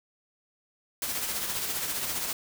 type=noise with tremolo; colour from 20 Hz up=white; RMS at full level=-30 dBFS; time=1.02-2.33 s; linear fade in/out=2 ms; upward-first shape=sine; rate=15 Hz; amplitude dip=40%; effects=none